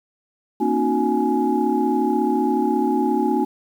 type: tone cluster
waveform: sine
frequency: 234.8 / 271.3 / 305.9 / 365.2 / 839 Hz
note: A#3 / C#4 / D#4 / F#4 / G#5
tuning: +13 / -37 / -29 / -23 / +17 cents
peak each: -23 dBFS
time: 0.6-3.45 s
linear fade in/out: 10 ms
effects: tanh soft clip ceiling -6 dBFS + 8-bit